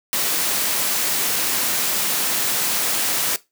white noise, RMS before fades -21 dBFS, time 0.13-3.36 s, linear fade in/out 0 ms, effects noise-tail reverb RT60 0.2 s tail -18 dB re dry + high-pass 150 Hz 12 dB/octave

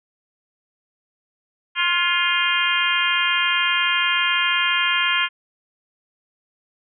harmonic tone with a mistuned harmonic, 351.9 Hz, F4, 13 cents sharp, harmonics 3 / 4 / 5 / 6 / 7 / 8 / 9, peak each -25 / -25 / -25 / -25 / -25 / -25 / -25 dBFS, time 1.75-5.29 s, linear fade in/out 50 ms, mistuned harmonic 5, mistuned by -44 cents, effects none

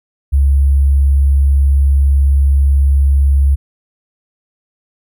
sine tone with sample-and-hold, 69.1 Hz, C#2, 5 cents flat, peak -7 dBFS, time 0.32-3.56 s, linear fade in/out 20 ms, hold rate 11025 Hz, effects none

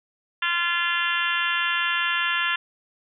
harmonic tone, 345 Hz, F4, 21 cents flat, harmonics 3 / 4 / 5 / 6 / 7 / 8 / 9 / 10, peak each -31 / -28 / -26 / -33 / -35 / -28 / -31 / -34 dBFS, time 0.42-2.56 s, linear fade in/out 5 ms, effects none

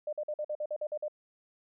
sine tone bursts, 602 Hz, D5, 43 cents sharp, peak -31 dBFS, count 10, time 0.07-1.082 s, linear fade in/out 5 ms, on 58 ms, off 48 ms, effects none

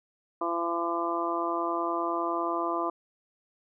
harmonic tone, 169.7 Hz, F3, 49 cents flat, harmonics 2 / 3 / 4 / 5 / 6 / 7, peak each -32 / -39 / -33 / -41 / -32 / -33 dBFS, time 0.41-2.9 s, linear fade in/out 5 ms, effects none

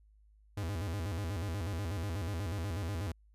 45% pulse tone with vibrato, 91.7 Hz, F#2, 15 cents flat, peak -34 dBFS, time 0.57-3.12 s, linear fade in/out 5 ms, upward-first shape square, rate 8.2 Hz, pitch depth 190 cents each way, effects added 52 Hz sine -60 dBFS peak until 3.34 s + resampled to 32000 Hz

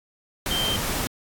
sine tone in noise, 3136 Hz, G7, in tune, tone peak -24 dBFS, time 0.51-0.76 s, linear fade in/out 0 ms, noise pink, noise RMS -27 dBFS, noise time 0.46-1.07 s, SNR 0 dB, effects AAC 64 kbps

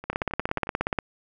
two click trains, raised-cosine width 0.5 ms, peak -9 / -23 dBFS, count 16 / 8, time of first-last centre 0.1-0.988 / 0.04-0.671 s, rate 16.9 / 11.1 Hz, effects none

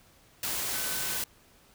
sine tone in noise, 1515 Hz, F#6, 40 cents sharp, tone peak -42 dBFS, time 0.73-1.17 s, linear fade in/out 2 ms, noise white, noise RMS -32 dBFS, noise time 0.43-1.24 s, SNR -13 dB, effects pink hiss -60 dBFS RMS until 1.74 s

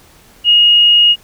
sine tone, 2870 Hz, F7, 47 cents sharp, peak -5 dBFS, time 0.44-1.16 s, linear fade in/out 50 ms, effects pink hiss -45 dBFS RMS until 1.23 s

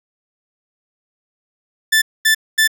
sawtooth tone bursts, 1760 Hz, A6, in tune, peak -7 dBFS, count 3, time 1.92-2.677 s, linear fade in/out 10 ms, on 99 ms, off 230 ms, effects none

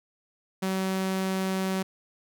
sawtooth tone, 189.7 Hz, F#3, 43 cents sharp, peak -22 dBFS, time 0.62-1.83 s, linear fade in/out 10 ms, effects none

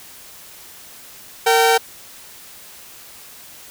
sawtooth tone pair together, 458.4 / 771 Hz, A#4 / G5, -29 / -29 cents, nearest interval major sixth, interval 900 cents, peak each -11 dBFS, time 1.46-1.78 s, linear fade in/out 10 ms, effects white hiss -41 dBFS RMS until 3.7 s

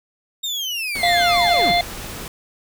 35% pulse linear sweep, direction down, 3729 to 138.6 Hz, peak -21 dBFS, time 0.43-1.72 s, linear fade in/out 10 ms
pink noise, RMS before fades -32 dBFS, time 0.95-2.28 s, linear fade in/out 2 ms
harmonic tone, 698.5 Hz, F5, in tune, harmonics 1 / 3 / 5 / 6, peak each -16 / -21 / -23 / -24 dBFS, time 1.03-1.81 s, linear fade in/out 2 ms
effects none

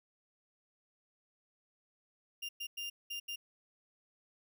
35% pulse tone bursts at uneven times, 2802 Hz, F7, 5 cents sharp, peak -37 dBFS, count 5, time 2.42-2.49 / 2.6-2.67 / 2.77-2.9 / 3.1-3.2 / 3.28-3.36 s, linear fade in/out 10 ms, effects none

